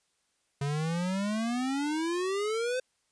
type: exponential sweep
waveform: square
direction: up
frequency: 138.59 to 518 Hz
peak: -29 dBFS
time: 0.61-2.8 s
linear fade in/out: 5 ms
effects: white hiss -74 dBFS RMS until 3.11 s + resampled to 22050 Hz